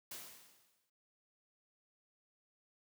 white noise with exponential decay, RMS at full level -45 dBFS, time 0.11-0.9 s, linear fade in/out 5 ms, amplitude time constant 170 ms, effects noise-tail reverb RT60 0.5 s tail -24 dB re dry + high-pass 100 Hz 12 dB/octave

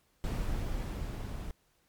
brown noise with level ramp, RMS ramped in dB -32 to -39 dBFS, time 0.24-1.51 s, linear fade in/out 0 ms, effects pink hiss -71 dBFS RMS until 1.88 s + MP3 96 kbps

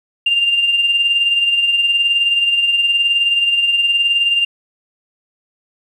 sine tone with tremolo, 2794 Hz, F7, in tune, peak -9 dBFS, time 0.26-4.45 s, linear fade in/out 5 ms, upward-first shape sine, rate 19 Hz, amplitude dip 50%, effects tanh soft clip ceiling -5 dBFS + 8-bit

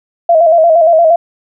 sine tone with vibrato, 659.3 Hz, E5, in tune, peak -4 dBFS, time 0.29-1.16 s, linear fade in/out 5 ms, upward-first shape square, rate 8.6 Hz, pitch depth 62 cents each way, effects none

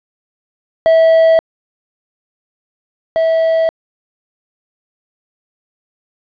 triangle tone pair in turn, 651 / 651 Hz, E5 / E5, -22 / -22 cents, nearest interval unison, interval 0 cents, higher neither, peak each -4 / -8 dBFS, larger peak first, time 0.86-1.39 / 3.16-3.69 s, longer neither, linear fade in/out 0 ms, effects resampled to 11025 Hz + 7-bit

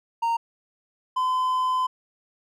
triangle tone pair in turn, 925 / 1020.6 Hz, A#5 / C6, -14 / -43 cents, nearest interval major second, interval 171 cents, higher second, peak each -19 dBFS, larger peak neither, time 0.22-0.37 / 1.16-1.87 s, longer second, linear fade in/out 10 ms, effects none

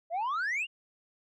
sine exponential sweep, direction up, 640 to 2916 Hz, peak -26 dBFS, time 0.1-0.67 s, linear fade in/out 50 ms, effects tanh soft clip ceiling -28 dBFS

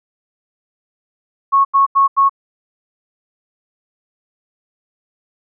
sine tone bursts, 1100 Hz, C#6, 14 cents flat, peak -8 dBFS, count 4, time 1.52-2.295 s, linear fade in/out 20 ms, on 130 ms, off 85 ms, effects none

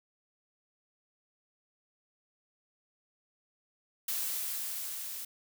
blue noise with level ramp, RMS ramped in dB -33 to -41 dBFS, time 4.08-5.25 s, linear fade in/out 5 ms, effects none

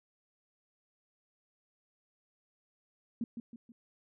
sine tone with echo, 233.1 Hz, A#3, in tune, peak -31 dBFS, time 3.21-3.24 s, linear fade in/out 2 ms, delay 160 ms, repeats 3, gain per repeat -7 dB, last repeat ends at 3.72 s, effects none

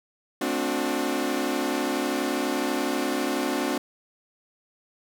sawtooth chord, D dominant seventh, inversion second, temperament equal with one note detuned, 220 / 261.6 / 293.7 / 362.2 Hz, A3 / C4 / D4 / F#4, 0 / 0 / 0 / -37 cents, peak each -31 / -25 / -25 / -26 dBFS, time 0.41-3.78 s, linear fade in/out 5 ms, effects none

